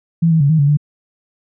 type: tone with pitch steps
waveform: sine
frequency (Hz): 166.2 / 161.3 / 141.1 / 158.8 / 142.3 / 147.5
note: E3 / E3 / C#3 / D#3 / C#3 / D3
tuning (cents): +15 / -37 / +31 / +36 / +46 / +8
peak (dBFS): -9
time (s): 0.22-0.772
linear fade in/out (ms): 10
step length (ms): 92
effects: none